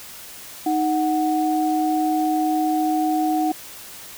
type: tone pair together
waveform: sine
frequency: 311.1 / 739.9 Hz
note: D#4 / F#5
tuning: 0 / 0 cents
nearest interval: octave + minor third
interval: 1500 cents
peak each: -20 / -21 dBFS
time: 0.66-3.52 s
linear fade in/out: 5 ms
effects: white hiss -39 dBFS RMS until 4.17 s